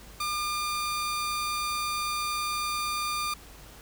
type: tone pair together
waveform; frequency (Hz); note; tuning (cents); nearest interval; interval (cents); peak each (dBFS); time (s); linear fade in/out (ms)
sawtooth; 1203 / 4589; D6 / D8; +41 / -41; octave + major seventh; 2318; -25 / -35; 0.2-3.34; 5
effects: added 51 Hz sine -50 dBFS peak until 3.81 s + pink hiss -50 dBFS RMS until 3.81 s